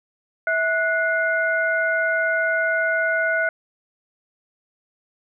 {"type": "tone cluster", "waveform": "sine", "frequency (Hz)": [653, 1468, 2103], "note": ["E5", "F#6", "C7"], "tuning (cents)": [-17, -14, 8], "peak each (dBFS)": [-23, -20, -29], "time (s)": [0.47, 3.49], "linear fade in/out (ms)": 2, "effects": []}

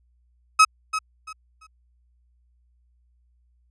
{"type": "tone with echo", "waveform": "35% pulse", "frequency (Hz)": 1277, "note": "D#6", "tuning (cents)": 45, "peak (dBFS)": -9, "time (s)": [0.59, 0.65], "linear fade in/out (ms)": 10, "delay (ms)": 340, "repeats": 3, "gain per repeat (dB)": -12, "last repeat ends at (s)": 1.67, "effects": ["added 60 Hz sine -60 dBFS peak until 3.7 s", "resampled to 22050 Hz"]}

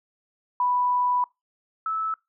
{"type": "tone pair in turn", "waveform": "sine", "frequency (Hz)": [987.8, 1307.2], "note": ["B5", "E6"], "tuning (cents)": [0, -15], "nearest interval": "perfect fourth", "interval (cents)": 485, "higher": "second", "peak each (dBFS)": [-20, -24], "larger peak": "first", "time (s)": [[0.6, 1.24], [1.86, 2.14]], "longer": "first", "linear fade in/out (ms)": 2, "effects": ["noise-tail reverb RT60 0.2 s tail -23 dB re dry"]}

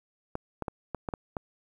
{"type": "clicks", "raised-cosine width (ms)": 1, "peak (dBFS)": -18, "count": 7, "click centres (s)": [0.354, 0.623, 0.682, 0.947, 1.088, 1.138, 1.368], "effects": ["9-bit"]}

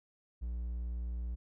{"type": "tone", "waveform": "triangle", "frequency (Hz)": 59.3, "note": "A#1", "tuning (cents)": 30, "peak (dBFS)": -33, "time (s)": [0.41, 1.36], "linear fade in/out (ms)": 20, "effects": []}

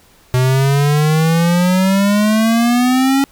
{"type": "exponential sweep", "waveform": "square", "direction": "up", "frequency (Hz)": [125.6, 277.2], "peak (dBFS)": -11, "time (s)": [0.34, 3.24], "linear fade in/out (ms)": 0, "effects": ["pink hiss -49 dBFS RMS until 3.31 s"]}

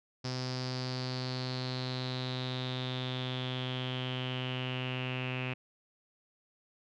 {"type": "tone with low-pass filter sweep", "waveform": "sawtooth", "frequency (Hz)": 127.8, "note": "C3", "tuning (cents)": -40, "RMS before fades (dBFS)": -36, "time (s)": [0.24, 5.54], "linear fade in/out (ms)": 10, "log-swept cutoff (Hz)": [5100, 2600], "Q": 7.7, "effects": []}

